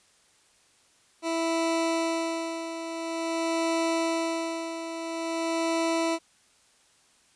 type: tone with tremolo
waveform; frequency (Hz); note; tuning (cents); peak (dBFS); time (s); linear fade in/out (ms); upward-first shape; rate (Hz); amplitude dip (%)
20% pulse; 329.6; E4; 0; -19; 1.22-6.19; 50; sine; 0.48; 65
effects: white hiss -62 dBFS RMS until 7.35 s + resampled to 22050 Hz